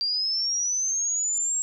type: linear sweep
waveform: sine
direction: up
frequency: 4699 to 7610 Hz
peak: -23 dBFS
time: 0.01-1.62 s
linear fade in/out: 0 ms
effects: none